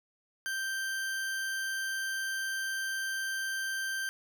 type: tone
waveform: 40% pulse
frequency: 1568 Hz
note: G6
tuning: in tune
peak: -31 dBFS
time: 0.46-4.09 s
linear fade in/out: 0 ms
effects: none